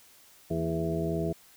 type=harmonic tone with a mistuned harmonic; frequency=82.41 Hz; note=E2; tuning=in tune; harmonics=1 / 2 / 3 / 4 / 5 / 6 / 8; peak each=-38 / -31 / -42 / -34 / -34 / -41 / -35 dBFS; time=0.5-1.33 s; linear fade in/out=10 ms; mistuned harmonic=3; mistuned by=-95 cents; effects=white hiss -57 dBFS RMS until 1.56 s